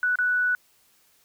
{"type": "tone with dropouts", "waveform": "sine", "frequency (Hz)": 1480, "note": "F#6", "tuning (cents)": 0, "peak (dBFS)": -20, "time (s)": [0.03, 0.55], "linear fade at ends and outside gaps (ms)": 1, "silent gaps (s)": [0.156, 0.187], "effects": ["white hiss -62 dBFS RMS until 1.24 s"]}